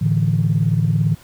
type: chord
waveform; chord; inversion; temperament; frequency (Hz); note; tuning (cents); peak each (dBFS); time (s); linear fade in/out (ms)
sine; A suspended fourth; none; equal; 110 / 146.83 / 164.81; A2 / D3 / E3; 0 / 0 / 0; -18; 0.01-1.15; 10
effects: tanh soft clip ceiling -6 dBFS + pink hiss -47 dBFS RMS until 1.23 s

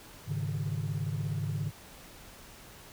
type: chord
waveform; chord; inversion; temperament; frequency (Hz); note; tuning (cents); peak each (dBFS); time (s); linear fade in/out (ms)
sine; Ab suspended fourth; none; equal; 103.83 / 138.59 / 155.56; Ab2 / Db3 / Eb3; 0 / 0 / 0; -33; 0.26-1.72; 50
effects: tanh soft clip ceiling -26 dBFS + pink hiss -51 dBFS RMS until 2.92 s

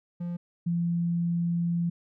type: tone pair in turn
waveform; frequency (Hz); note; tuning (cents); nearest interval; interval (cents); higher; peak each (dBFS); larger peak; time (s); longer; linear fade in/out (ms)
triangle / sine; 173.7 / 171.01; F3 / F3; -9 / -36; unison; 27; first; -28 / -24; second; 0.2-0.37 / 0.66-1.9; second; 10
effects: none

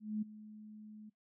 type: tone with ADSR envelope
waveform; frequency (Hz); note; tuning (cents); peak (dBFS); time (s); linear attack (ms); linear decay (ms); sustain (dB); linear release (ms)
sine; 213.5; G#3; +48; -32; 0-1.1; 220; 12; -17; 13
effects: noise-tail reverb RT60 0.1 s tail -19 dB re dry

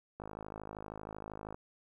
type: click train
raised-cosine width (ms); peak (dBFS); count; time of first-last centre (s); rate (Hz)
1; -29; 72; 0.2-1.545; 52.8
effects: 11-bit

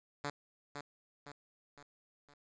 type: tone with echo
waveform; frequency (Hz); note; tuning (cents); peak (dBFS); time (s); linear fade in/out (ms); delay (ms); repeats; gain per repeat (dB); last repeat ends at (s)
5% pulse; 144.5; D3; -28; -25; 0.24-0.3; 5; 510; 4; -6; 2.34
effects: resampled to 16000 Hz + 11-bit

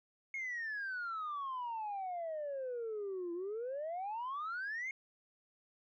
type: exponential two-way sweep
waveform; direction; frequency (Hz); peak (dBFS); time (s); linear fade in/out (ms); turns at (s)
sine; down then up; 2184 to 337.4 to 2184; -36; 0.34-4.91; 2; 3.33
effects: tanh soft clip ceiling -35 dBFS

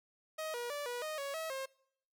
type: tone with pitch steps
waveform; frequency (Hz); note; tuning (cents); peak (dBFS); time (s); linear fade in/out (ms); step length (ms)
sawtooth; 629 / 480.1 / 581 / 485.9 / 620 / 558 / 643 / 534; D#5 / B4 / D5 / B4 / D#5 / C#5 / E5 / C5; +19 / -49 / -19 / -28 / -6 / +11 / -43 / +35; -34; 0.38-1.66; 10; 160
effects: noise-tail reverb RT60 0.7 s tail -24 dB re dry

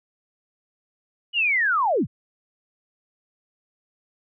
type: linear sweep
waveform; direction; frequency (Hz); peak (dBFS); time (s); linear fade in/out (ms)
sine; down; 2960 to 65.41; -18; 1.33-2.07; 50
effects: none

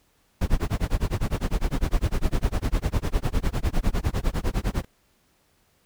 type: noise with tremolo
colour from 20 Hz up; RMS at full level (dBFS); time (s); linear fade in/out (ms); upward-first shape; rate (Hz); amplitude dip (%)
brown; -20; 0.41-4.85; 5; sine; 9.9; 100
effects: pink hiss -65 dBFS RMS until 5.85 s

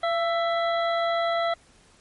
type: harmonic tone with a mistuned harmonic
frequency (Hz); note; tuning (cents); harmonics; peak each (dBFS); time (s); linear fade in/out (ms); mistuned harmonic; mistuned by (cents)
663; E5; +10; 1 / 2 / 3 / 5 / 6; -23 / -29 / -33 / -37 / -39; 0.03-1.54; 5; 1; +37
effects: pink hiss -57 dBFS RMS until 2 s + MP3 48 kbps

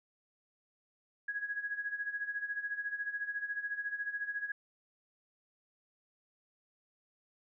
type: tone with tremolo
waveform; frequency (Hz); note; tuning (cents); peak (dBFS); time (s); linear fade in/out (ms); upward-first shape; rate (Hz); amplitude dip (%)
sine; 1661.2; G#6; 0; -32; 1.28-4.52; 5; sine; 14; 75
effects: none

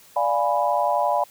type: chord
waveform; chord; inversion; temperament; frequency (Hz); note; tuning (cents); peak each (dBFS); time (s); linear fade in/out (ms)
sine; D diminished seventh; none; equal; 587.3 / 698.5 / 830.6 / 987.8; D5 / F5 / Ab5 / Cb6; 0 / 0 / 0 / 0; -24; 0.16-1.24; 5
effects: white hiss -51 dBFS RMS until 1.3 s

